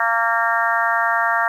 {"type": "harmonic tone", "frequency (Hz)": 230, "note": "A#3", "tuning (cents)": -23, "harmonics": [3, 4, 5, 6, 7, 8], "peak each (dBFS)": [-23, -23, -23, -23, -23, -23], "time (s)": [0, 1.48], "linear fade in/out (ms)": 2, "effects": ["8-bit"]}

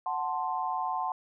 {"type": "chord", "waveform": "sine", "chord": "F# diminished", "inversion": "none", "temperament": "equal", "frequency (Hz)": [740, 880, 1046.5], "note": ["F#5", "A5", "C6"], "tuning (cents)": [0, 0, 0], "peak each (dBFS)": -33, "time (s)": [0.06, 1.12], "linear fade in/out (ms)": 2, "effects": []}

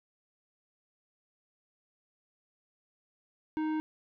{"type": "tone with tanh clipping", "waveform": "sine", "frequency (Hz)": 311.1, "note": "D#4", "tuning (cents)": 0, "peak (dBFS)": -31, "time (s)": [3.57, 3.8], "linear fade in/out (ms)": 0, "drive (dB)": 13, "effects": []}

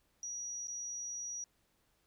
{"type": "tone with dropouts", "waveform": "sine", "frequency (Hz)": 5790, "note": "F#8", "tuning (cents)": -38, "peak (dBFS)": -39, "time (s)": [0.23, 1.44], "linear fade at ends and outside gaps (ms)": 1, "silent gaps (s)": [0.672, 0.681], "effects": ["pink hiss -75 dBFS RMS until 2.06 s"]}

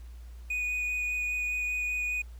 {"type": "tone with vibrato", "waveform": "triangle", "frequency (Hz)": 2474, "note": "D#7", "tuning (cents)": -10, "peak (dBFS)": -27, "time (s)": [0.5, 2.22], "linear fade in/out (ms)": 5, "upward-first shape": "triangle", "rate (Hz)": 5, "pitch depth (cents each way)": 10, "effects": ["added 59 Hz sine -42 dBFS peak until 2.39 s", "pink hiss -62 dBFS RMS until 2.39 s"]}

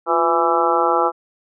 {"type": "harmonic tone with a mistuned harmonic", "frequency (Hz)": 166.5, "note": "E3", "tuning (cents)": 18, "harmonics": [2, 3, 4, 5, 6, 7, 8], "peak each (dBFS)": [-23, -21, -24, -20, -24, -22, -21], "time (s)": [0.06, 1.12], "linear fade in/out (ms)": 50, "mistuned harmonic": 2, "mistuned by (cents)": 89, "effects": []}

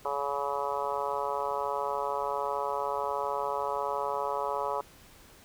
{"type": "harmonic tone", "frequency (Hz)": 141.4, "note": "C#3", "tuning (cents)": 35, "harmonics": [3, 4, 5, 6, 7, 8, 9], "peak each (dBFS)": [-37, -35, -39, -36, -34, -38, -40], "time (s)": [0.05, 4.81], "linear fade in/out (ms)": 2, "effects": ["pink hiss -55 dBFS RMS until 5.44 s"]}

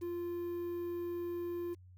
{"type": "tone with quantisation", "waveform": "triangle", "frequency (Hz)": 347.4, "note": "F4", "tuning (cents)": -9, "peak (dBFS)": -34, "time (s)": [0.01, 1.75], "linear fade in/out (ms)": 20, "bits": 10, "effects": ["added 91 Hz sine -54 dBFS peak until 1.97 s"]}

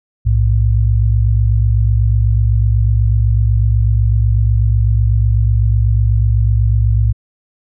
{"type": "tone pair together", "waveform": "sine", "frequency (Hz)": [60.65, 108.7], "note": ["B1", "A2"], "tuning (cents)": [-31, -21], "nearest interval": "minor seventh", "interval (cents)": 1010, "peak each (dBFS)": -12, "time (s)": [0.25, 7.13], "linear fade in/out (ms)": 20, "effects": []}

